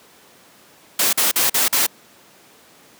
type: noise bursts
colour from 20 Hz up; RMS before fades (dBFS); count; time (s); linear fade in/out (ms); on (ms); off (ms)
white; -17; 5; 0.99-1.866; 5; 140; 44
effects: pink hiss -49 dBFS RMS until 2.99 s + high-pass 200 Hz 12 dB/octave